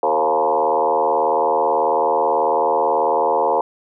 sine tone with frequency modulation, 698.5 Hz, F5, in tune, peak -14 dBFS, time 0.03-3.61 s, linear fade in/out 2 ms, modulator 78.3 Hz, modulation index 3.7, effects none

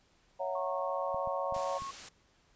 sine chord, F# dominant seventh, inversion second, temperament just, 555 / 666 / 740 / 925 Hz, C#5 / E5 / F#5 / A#5, +2 / +18 / 0 / -14 cents, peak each -35 / -40 / -39 / -39 dBFS, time 0.39-1.79 s, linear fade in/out 20 ms
sine tone, 1094 Hz, C#6, 23 cents flat, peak -38 dBFS, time 0.55-1.91 s, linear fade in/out 5 ms
clicks, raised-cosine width 5 ms, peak -36 dBFS, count 5, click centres 1.145 / 1.274 / 1.524 / 1.565 / 1.821 s
white noise, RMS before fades -46 dBFS, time 1.54-2.09 s, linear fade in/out 5 ms
effects pink hiss -68 dBFS RMS until 2.55 s + resampled to 16000 Hz

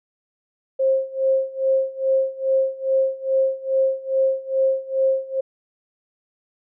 sine tone with tremolo, 532 Hz, C5, 29 cents sharp, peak -14 dBFS, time 0.79-5.41 s, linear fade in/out 10 ms, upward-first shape sine, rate 2.4 Hz, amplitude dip 90%, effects none

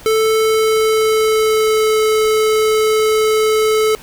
square tone with pitch glide, 439.8 to 434 Hz, A4 to A4, -1 to -24 cents, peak -12 dBFS, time 0.06-3.95 s, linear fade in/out 0 ms, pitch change -23 cents, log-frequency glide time 0.36-2 s, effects pink hiss -39 dBFS RMS until 4.02 s

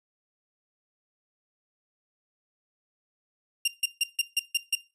sawtooth tone bursts, 2789 Hz, F7, 3 cents flat, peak -18 dBFS, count 7, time 3.65-4.753 s, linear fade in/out 5 ms, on 29 ms, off 150 ms, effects noise-tail reverb RT60 0.3 s tail -19 dB re dry + resampled to 32000 Hz

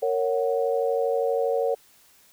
sine chord, F# major, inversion first, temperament just, 462.5 / 555 / 740 Hz, A#4 / C#5 / F#5, -14 / +2 / 0 cents, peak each -24 / -25 / -30 dBFS, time 0.02-1.75 s, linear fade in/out 10 ms, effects white hiss -57 dBFS RMS until 2.32 s

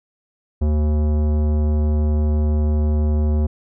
sine tone with tanh clipping, 75.5 Hz, D2, 48 cents sharp, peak -17 dBFS, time 0.61-3.47 s, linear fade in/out 10 ms, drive 16 dB, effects none

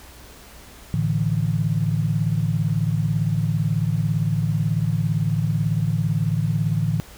sine chord, A suspended fourth, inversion none, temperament equal, 110 / 146.83 / 164.81 Hz, A2 / D3 / E3, 0 / 0 / 0 cents, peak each -23 dBFS, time 0.94-7 s, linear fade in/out 0 ms, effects added 60 Hz sine -47 dBFS peak until 7.17 s + pink hiss -45 dBFS RMS until 7.17 s

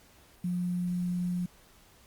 sine tone with quantisation, 177.9 Hz, F3, 32 cents sharp, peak -28 dBFS, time 0.44-1.46 s, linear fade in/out 5 ms, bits 9, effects pink hiss -59 dBFS RMS until 2.06 s + Opus 48 kbps

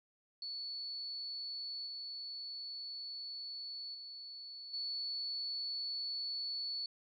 sine tone with level steps, 4435 Hz, C#8, in tune, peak -40 / -42 / -46 / -37 dBFS, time 0.42-6.86 s, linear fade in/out 2 ms, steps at 1.86 / 3.94 / 4.73 s, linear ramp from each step 10 ms, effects none

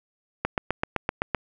click train, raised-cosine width 0.5 ms, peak -8 dBFS, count 8, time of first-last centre 0.45-1.347 s, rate 7.8 Hz, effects none

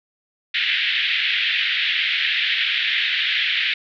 white band-pass noise, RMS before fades -21 dBFS, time 0.54-3.74 s, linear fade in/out 5 ms, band 1700 to 3600 Hz, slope 48 dB/octave, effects none

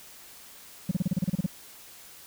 sine tone bursts, 181.7 Hz, F#3, 31 cents flat, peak -19 dBFS, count 11, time 0.89-1.463 s, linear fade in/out 5 ms, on 23 ms, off 32 ms, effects tanh soft clip ceiling -21 dBFS + white hiss -49 dBFS RMS until 2.26 s

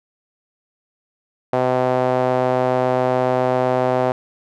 sawtooth tone with band-pass filter, 127.3 Hz, C3, 47 cents flat, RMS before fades -18 dBFS, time 1.53-4.12 s, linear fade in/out 2 ms, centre 650 Hz, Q 2.1, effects none

